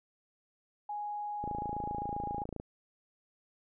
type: tone with pitch glide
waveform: sine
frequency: 830.6 to 822 Hz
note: G#5 to G#5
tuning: 0 to -18 cents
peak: -35 dBFS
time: 0.89-2.44 s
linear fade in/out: 5 ms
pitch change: -18 cents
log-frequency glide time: 1.93-2.03 s
type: click train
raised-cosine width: 2 ms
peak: -26 dBFS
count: 33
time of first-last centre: 1.44-2.599 s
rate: 27.6 Hz
effects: none